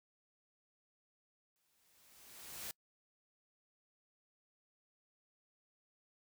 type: noise with exponential growth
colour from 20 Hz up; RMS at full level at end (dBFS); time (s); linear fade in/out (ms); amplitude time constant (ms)
white; -43; 1.56-2.71; 0; 250
effects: noise-tail reverb RT60 0.1 s tail -26 dB re dry